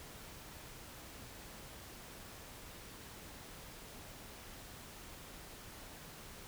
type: silence
effects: pink hiss -52 dBFS RMS until 6.47 s